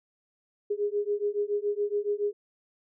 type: beating tone pair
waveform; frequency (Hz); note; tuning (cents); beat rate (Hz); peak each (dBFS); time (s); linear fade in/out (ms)
sine; 408.4 / 415.5; G#4 / G#4; -29 / +1; 7.1; -29; 0.7-2.33; 10
effects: none